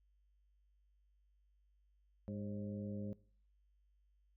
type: harmonic tone with a mistuned harmonic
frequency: 102 Hz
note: G#2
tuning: 31 cents flat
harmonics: 1 / 2 / 3 / 4 / 5 / 6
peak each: -46 / -43 / -54 / -55 / -51 / -63 dBFS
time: 2.28-3.13 s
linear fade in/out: 0 ms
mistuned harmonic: 5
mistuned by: +72 cents
effects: noise-tail reverb RT60 0.5 s tail -21 dB re dry + added 50 Hz sine -70 dBFS peak until 4.36 s